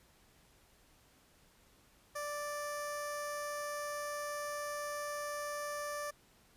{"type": "tone with notch filter", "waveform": "15% pulse", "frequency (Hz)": 587.3, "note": "D5", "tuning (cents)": 0, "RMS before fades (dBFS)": -40, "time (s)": [2.15, 6.11], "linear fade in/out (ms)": 10, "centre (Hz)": 2700, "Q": 1.3, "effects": ["pink hiss -66 dBFS RMS until 6.56 s", "resampled to 32000 Hz"]}